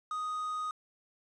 triangle tone with quantisation, 1246 Hz, D#6, 2 cents sharp, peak -31 dBFS, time 0.11-0.71 s, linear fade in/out 2 ms, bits 9, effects resampled to 22050 Hz

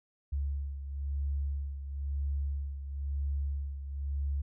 sine beating tone pair, 70 / 71 Hz, C#2 / C#2, +18 / +42 cents, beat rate 1 Hz, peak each -32 / -39 dBFS, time 0.32-4.42 s, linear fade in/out 10 ms, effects none

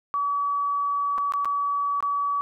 sine tone with dropouts, 1141 Hz, C#6, 50 cents sharp, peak -22 dBFS, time 0.14-2.41 s, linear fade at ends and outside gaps 0 ms, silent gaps 1.179-1.183 / 1.322-1.337 / 1.447-1.455 / 2.005-2.026 s, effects none

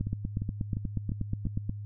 two click trains, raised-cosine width 5 ms, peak -21 / -18 dBFS, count 5 / 15, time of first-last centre 0.07-1.469 / 0.01-1.695 s, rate 2.86 / 8.31 Hz, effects added 103 Hz sine -36 dBFS peak until 1.85 s

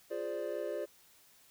triangle chord, D half-diminished seventh, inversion first, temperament equal, 349.2 / 415.3 / 523.3 / 587.3 Hz, F4 / Ab4 / C5 / D5, 0 / 0 / 0 / 0 cents, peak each -40 / -39 / -39 / -37 dBFS, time 0.1-0.86 s, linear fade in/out 20 ms, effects white hiss -63 dBFS RMS until 1.5 s

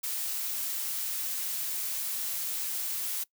blue noise, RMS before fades -33 dBFS, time 0.03-3.24 s, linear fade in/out 10 ms, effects noise-tail reverb RT60 0.1 s tail -21 dB re dry

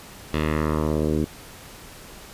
10% pulse tone with low-pass filter sweep, 77 Hz, D#2, 17 cents flat, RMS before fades -23 dBFS, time 0.33-1.25 s, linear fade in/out 10 ms, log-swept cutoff 3500 to 310 Hz, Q 1.5, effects pink hiss -43 dBFS RMS until 2.33 s + resampled to 32000 Hz

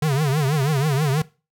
square tone with vibrato, 144.3 Hz, D3, 30 cents flat, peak -18 dBFS, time 0.02-1.22 s, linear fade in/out 5 ms, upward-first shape triangle, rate 6.2 Hz, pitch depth 190 cents each way, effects noise-tail reverb RT60 0.3 s tail -19 dB re dry

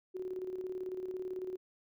sine tone with tremolo, 370 Hz, F#4, in tune, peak -35 dBFS, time 0.14-1.57 s, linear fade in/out 20 ms, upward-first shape square, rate 18 Hz, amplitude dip 50%, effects none

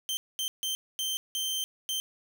sawtooth tone bursts at uneven times, 3122 Hz, G7, 8 cents flat, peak -26 dBFS, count 6, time 0.09-0.17 / 0.39-0.48 / 0.63-0.75 / 0.99-1.17 / 1.35-1.64 / 1.89-2 s, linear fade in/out 0 ms, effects none

